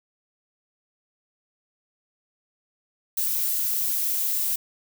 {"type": "noise", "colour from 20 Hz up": "violet", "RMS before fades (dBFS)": -25, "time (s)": [3.17, 4.56], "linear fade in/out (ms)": 5, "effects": []}